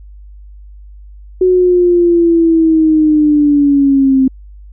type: linear sweep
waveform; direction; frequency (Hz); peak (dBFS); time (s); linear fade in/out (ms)
sine; down; 370 to 261.6; -6; 1.41-4.28; 5
effects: added 50 Hz sine -32 dBFS peak until 4.72 s